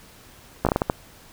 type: slowing click train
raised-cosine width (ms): 1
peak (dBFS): -5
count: 7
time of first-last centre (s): 0.65-0.899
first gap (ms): 16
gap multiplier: 1.38
effects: pink hiss -49 dBFS RMS until 1.32 s